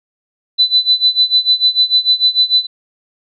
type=tone with tremolo; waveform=sine; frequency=4000 Hz; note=B7; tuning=21 cents sharp; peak=-6 dBFS; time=0.58-2.67 s; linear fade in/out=20 ms; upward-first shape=sine; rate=6.7 Hz; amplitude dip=90%; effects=none